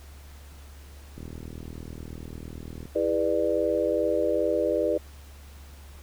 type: click train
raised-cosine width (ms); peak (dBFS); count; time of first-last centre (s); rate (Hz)
3; -26; 68; 1.18-2.855; 40
type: chord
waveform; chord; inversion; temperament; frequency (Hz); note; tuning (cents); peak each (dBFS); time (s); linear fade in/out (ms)
sine; E dominant seventh; none; just; 329.6 / 412 / 494.4 / 593.3; E4 / G#4 / B4 / D5; 0 / -14 / +2 / +18; -29 / -29 / -27 / -26; 2.95-4.98; 10
effects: added 71 Hz sine -44 dBFS peak until 6.02 s + pink hiss -53 dBFS RMS until 6.02 s